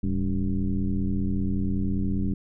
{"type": "tone with frequency modulation", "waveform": "sine", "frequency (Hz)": 107.7, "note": "A2", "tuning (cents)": -37, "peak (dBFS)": -22, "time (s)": [0.03, 2.34], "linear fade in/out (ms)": 5, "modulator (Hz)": 90.3, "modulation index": 1.8, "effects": []}